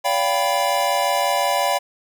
square chord, G dominant seventh, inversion second, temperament equal with one note detuned, 572.3 / 698.5 / 784 / 987.8 Hz, D5 / F5 / G5 / B5, -45 / 0 / 0 / 0 cents, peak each -24 dBFS, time 0.04-1.79 s, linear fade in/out 20 ms, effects none

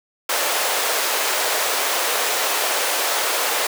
pink high-pass noise, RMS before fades -21 dBFS, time 0.29-3.67 s, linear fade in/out 5 ms, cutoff 470 Hz, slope 24 dB/octave, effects none

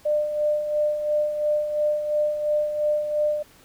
sine tone with tremolo, 599 Hz, D5, 34 cents sharp, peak -18 dBFS, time 0.05-3.43 s, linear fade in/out 10 ms, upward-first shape sine, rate 2.9 Hz, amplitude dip 55%, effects pink hiss -53 dBFS RMS until 3.64 s

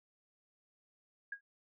sine tone with exponential decay, 1639 Hz, G#6, 23 cents flat, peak -35 dBFS, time 1.32-1.41 s, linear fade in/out 5 ms, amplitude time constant 19 ms, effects none

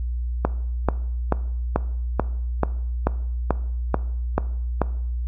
click train, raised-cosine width 1 ms, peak -4 dBFS, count 11, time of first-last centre 0.45-4.817 s, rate 2.29 Hz, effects noise-tail reverb RT60 0.7 s tail -18 dB re dry + added 60 Hz sine -23 dBFS peak until 5.27 s

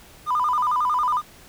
triangle tone with vibrato, 1100 Hz, C#6, 14 cents flat, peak -15 dBFS, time 0.26-1.22 s, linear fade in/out 50 ms, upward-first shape square, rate 11 Hz, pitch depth 170 cents each way, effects tanh soft clip ceiling -16 dBFS + pink hiss -48 dBFS RMS until 1.48 s

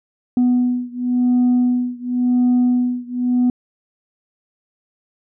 sine beating tone pair, 246.9 / 247.83 Hz, B3 / B3, 0 / +6 cents, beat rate 0.93 Hz, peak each -15 / -16 dBFS, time 0.37-3.5 s, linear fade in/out 2 ms, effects tanh soft clip ceiling -10 dBFS

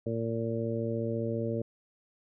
harmonic tone, 114.5 Hz, A#2, 31 cents flat, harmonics 1 / 2 / 3 / 4 / 5, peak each -34 / -35 / -37 / -35 / -37 dBFS, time 0.06-1.62 s, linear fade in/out 5 ms, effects none

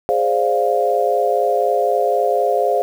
sine chord, D half-diminished seventh, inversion second, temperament equal, 415.3 / 523.3 / 587.3 / 698.5 Hz, Ab4 / C5 / D5 / F5, 0 / 0 / 0 / 0 cents, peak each -20 / -19 / -22 / -18 dBFS, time 0.09-2.82 s, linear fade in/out 0 ms, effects 7-bit

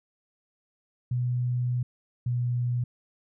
sine tone pair in turn, 123.5 / 122.15 Hz, B2 / B2, 0 / -19 cents, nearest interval unison, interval 19 cents, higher first, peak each -24 dBFS, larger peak neither, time 1.11-1.83 / 2.26-2.84 s, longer first, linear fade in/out 5 ms, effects none

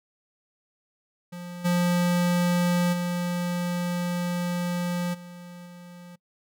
square tone with level steps, 176 Hz, F3, 14 cents sharp, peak -36 / -21 / -26 / -41 / -43 dBFS, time 1.32-6.16 s, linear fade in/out 10 ms, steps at 1.64 / 2.92 / 5.13 / 5.65 s, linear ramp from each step 20 ms, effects noise-tail reverb RT60 0.1 s tail -24 dB re dry

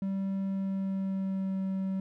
triangle tone with pitch glide, 194 to 191.22 Hz, G3 to G3, -18 to -43 cents, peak -27 dBFS, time 0.02-2 s, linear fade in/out 2 ms, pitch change -25 cents, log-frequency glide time 0.43-1.61 s, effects none

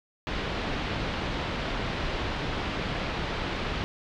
pink low-pass noise, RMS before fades -31 dBFS, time 0.27-3.84 s, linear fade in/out 0 ms, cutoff 4000 Hz, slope 24 dB/octave, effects none

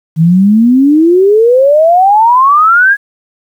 sine exponential sweep, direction up, 155.56 to 1684 Hz, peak -3 dBFS, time 0.16-2.97 s, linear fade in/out 50 ms, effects 7-bit

